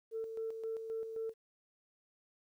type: tone with tremolo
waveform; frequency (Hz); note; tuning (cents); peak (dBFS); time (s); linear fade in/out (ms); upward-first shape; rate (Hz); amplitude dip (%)
sine; 447.9; A4; +31; -35; 0.11-1.34; 50; square; 3.8; 50
effects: tanh soft clip ceiling -31 dBFS + 12-bit